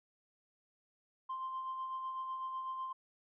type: tone with tremolo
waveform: sine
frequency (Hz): 1046.5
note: C6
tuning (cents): 0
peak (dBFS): -35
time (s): 1.29-2.93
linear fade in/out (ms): 10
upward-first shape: sine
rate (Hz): 8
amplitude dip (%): 40
effects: tanh soft clip ceiling -34 dBFS